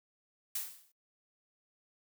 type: noise with exponential decay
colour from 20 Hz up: blue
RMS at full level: -33 dBFS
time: 0.55-0.92 s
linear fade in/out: 5 ms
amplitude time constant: 80 ms
effects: noise-tail reverb RT60 0.1 s tail -22 dB re dry